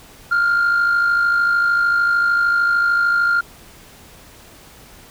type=tone pair together; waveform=sine; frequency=1396.9 / 1450.2 Hz; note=F6 / F#6; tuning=0 / -35 cents; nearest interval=minor second; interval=65 cents; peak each=-12 / -22 dBFS; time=0.31-3.41 s; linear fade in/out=10 ms; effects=tanh soft clip ceiling -11 dBFS + pink hiss -44 dBFS RMS until 5.1 s